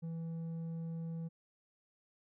square tone with low-pass filter, 164.81 Hz, E3, in tune, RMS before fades -41 dBFS, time 0.02-1.29 s, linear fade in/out 20 ms, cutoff 340 Hz, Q 0.66, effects none

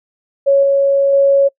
sine tone with level steps, 554.4 Hz, C#5, in tune, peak -7 / -9 / -7 dBFS, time 0.46-1.49 s, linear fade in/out 20 ms, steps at 0.63 / 1.13 s, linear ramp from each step 2 ms, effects noise-tail reverb RT60 0.1 s tail -25 dB re dry

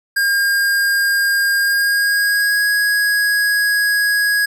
square tone with pitch glide, 1613 to 1659.3 Hz, G6 to G#6, +49 to -2 cents, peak -14 dBFS, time 0.16-4.46 s, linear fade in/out 10 ms, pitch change +49 cents, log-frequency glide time 1.59-2.68 s, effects none

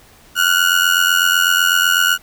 30% pulse ring-modulated tone, 1444 Hz, F#6, 43 cents flat, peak -6 dBFS, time 0.35-2.18 s, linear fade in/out 50 ms, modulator 44 Hz, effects pink hiss -47 dBFS RMS until 2.22 s

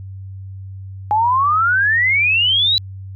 sine exponential sweep, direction up, 826 to 4001 Hz, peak -12 dBFS, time 1.11-2.78 s, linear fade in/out 0 ms, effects added 96 Hz sine -29 dBFS peak until 3.15 s

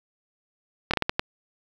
slowing click train, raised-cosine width 0.3 ms, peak -6 dBFS, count 6, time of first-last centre 0.91-1.195 s, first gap 26 ms, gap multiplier 1.4, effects 7-bit

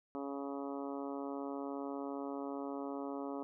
harmonic tone, 139.6 Hz, C#3, 13 cents sharp, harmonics 2 / 3 / 4 / 5 / 6 / 7 / 8 / 9, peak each -41 / -45 / -47 / -49 / -51 / -52 / -53 / -54 dBFS, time 0.15-3.43 s, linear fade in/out 0 ms, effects none

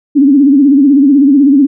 sine tone with vibrato, 279.2 Hz, C#4, 13 cents sharp, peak -3 dBFS, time 0.15-1.67 s, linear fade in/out 20 ms, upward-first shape sine, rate 16 Hz, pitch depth 110 cents each way, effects none

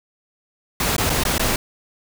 pink noise with dropouts, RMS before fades -20 dBFS, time 0.8-1.56 s, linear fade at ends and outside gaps 2 ms, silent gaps 0.965-0.981 / 1.096-1.1 / 1.236-1.251 / 1.381-1.395 s, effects none

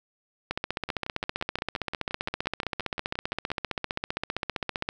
two click trains, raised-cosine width 0.3 ms, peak -17 / -12 dBFS, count 16 / 68, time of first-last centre 0.89-3.503 / 0.51-4.889 s, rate 5.74 / 15.3 Hz, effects none

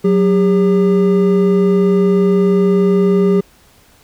triangle tone pair together, 185 / 401.9 Hz, F#3 / G4, 0 / +43 cents, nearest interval octave + minor second, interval 1343 cents, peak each -10 dBFS, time 0.04-3.41 s, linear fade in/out 10 ms, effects pink hiss -49 dBFS RMS until 4.03 s

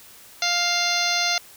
harmonic tone with a mistuned harmonic, 700 Hz, F5, 4 cents sharp, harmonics 1 / 2 / 3 / 4 / 5 / 6 / 7 / 8 / 9, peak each -28 / -29 / -27 / -31 / -29 / -26 / -29 / -32 / -30 dBFS, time 0.42-1.38 s, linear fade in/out 2 ms, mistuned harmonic 4, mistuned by -23 cents, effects white hiss -47 dBFS RMS until 1.56 s

